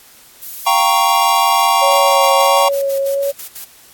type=noise; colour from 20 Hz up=violet; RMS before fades=-28 dBFS; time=0.41-1.75 s; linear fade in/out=20 ms
type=chord; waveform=square; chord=G half-diminished seventh; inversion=third; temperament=equal; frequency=698.5 / 784 / 932.3 / 1108.7 Hz; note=F5 / G5 / Bb5 / Db6; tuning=0 / 0 / 0 / 0 cents; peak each=-20 / -17 / -16 / -16 dBFS; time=0.66-2.69 s; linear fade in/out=10 ms
type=tone with vibrato; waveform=sine; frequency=554.4 Hz; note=C#5; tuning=in tune; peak=-14 dBFS; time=1.81-3.32 s; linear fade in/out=20 ms; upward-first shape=triangle; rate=1.5 Hz; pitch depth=22 cents each way
type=noise bursts; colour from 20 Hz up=blue; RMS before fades=-29 dBFS; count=11; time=1.9-3.647 s; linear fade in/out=10 ms; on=97 ms; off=68 ms
effects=white hiss -44 dBFS RMS until 3.93 s + AAC 64 kbps